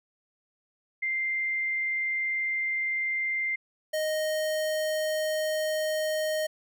sine / square tone pair in turn, 2093 / 621.1 Hz, C7 / D#5, 0 / -3 cents, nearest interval octave + major sixth, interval 2103 cents, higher first, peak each -26 / -27 dBFS, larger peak first, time 1.02-3.56 / 3.93-6.47 s, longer neither, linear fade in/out 10 ms, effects none

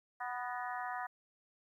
harmonic tone with a mistuned harmonic, 246.9 Hz, B3, in tune, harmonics 3 / 4 / 5 / 6 / 7 / 8, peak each -41 / -43 / -45 / -47 / -48 / -49 dBFS, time 0.2-1.07 s, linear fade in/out 10 ms, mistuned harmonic 8, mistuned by -80 cents, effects 12-bit

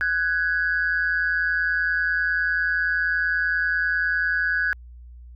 sine tone pair together, 1490.9 / 1661.2 Hz, F#6 / G#6, +13 / 0 cents, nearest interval major second, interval 187 cents, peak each -22 dBFS, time 0.01-4.73 s, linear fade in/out 0 ms, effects tanh soft clip ceiling -13 dBFS + added 60 Hz sine -40 dBFS peak until 5.35 s

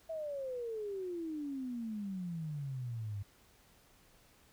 sine exponential sweep, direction down, 659 to 98 Hz, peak -37 dBFS, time 0.09-3.23 s, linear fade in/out 10 ms, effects pink hiss -65 dBFS RMS until 4.52 s

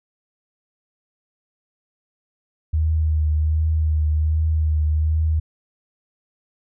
sine tone with vibrato, 77.8 Hz, D#2, in tune, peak -16 dBFS, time 2.73-5.4 s, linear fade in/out 10 ms, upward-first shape triangle, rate 1.3 Hz, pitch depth 34 cents each way, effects none

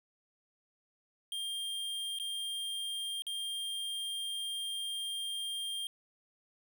square tone with dropouts, 3199 Hz, G7, 34 cents sharp, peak -36 dBFS, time 1.32-5.87 s, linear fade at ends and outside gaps 1 ms, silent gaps 2.187-2.198 / 3.221-3.267 s, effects none

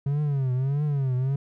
triangle tone with vibrato, 137.4 Hz, C#3, 15 cents flat, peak -20 dBFS, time 0.06-1.36 s, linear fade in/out 5 ms, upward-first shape triangle, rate 1.6 Hz, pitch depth 170 cents each way, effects none

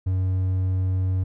triangle tone, 93.3 Hz, F#2, 15 cents sharp, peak -18 dBFS, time 0.06-1.24 s, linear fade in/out 10 ms, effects none

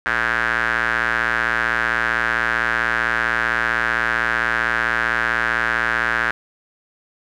square tone with band-pass filter, 57.8 Hz, A#1, 14 cents flat, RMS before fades -20 dBFS, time 0.06-6.31 s, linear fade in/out 0 ms, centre 1600 Hz, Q 5.6, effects none

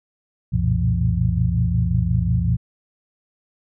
sine tone cluster, 66.4 / 92.2 / 116.7 / 122.2 / 171.2 Hz, C2 / F#2 / A#2 / B2 / F3, +26 / -6 / +2 / -18 / -34 cents, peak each -23 dBFS, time 0.52-2.57 s, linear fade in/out 20 ms, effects none

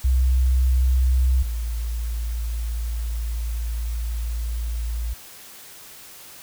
sine tone pair in turn, 63.8 / 57.13 Hz, C2 / A#1, -43 / -34 cents, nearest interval major second, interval 191 cents, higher first, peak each -14 / -23 dBFS, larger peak first, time 0.04-1.43 / 1.43-5.14 s, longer second, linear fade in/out 10 ms, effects tanh soft clip ceiling -11 dBFS + white hiss -43 dBFS RMS until 6.42 s

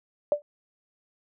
sine tone with exponential decay, 587.3 Hz, D5, in tune, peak -15 dBFS, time 0.32-0.42 s, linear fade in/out 1 ms, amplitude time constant 21 ms, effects none

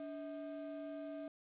triangle ring-modulated tone, 466.2 Hz, A#4, in tune, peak -38 dBFS, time 0-1.28 s, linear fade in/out 2 ms, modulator 177 Hz, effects resampled to 8000 Hz + 11-bit

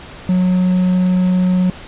triangle tone with quantisation, 182.8 Hz, F#3, 21 cents flat, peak -9 dBFS, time 0.29-1.7 s, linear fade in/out 2 ms, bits 6, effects pink hiss -35 dBFS RMS until 1.87 s + resampled to 8000 Hz

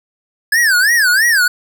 square tone with vibrato, 1661.2 Hz, G#6, in tune, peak -10 dBFS, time 0.52-1.48 s, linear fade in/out 5 ms, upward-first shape sine, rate 3 Hz, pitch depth 250 cents each way, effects none

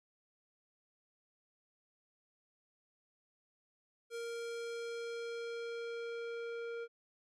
square tone with low-pass filter sweep, 466.2 Hz, A#4, in tune, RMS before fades -42 dBFS, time 4.1-6.88 s, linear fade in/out 50 ms, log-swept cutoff 10000 to 2100 Hz, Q 0.82, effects none

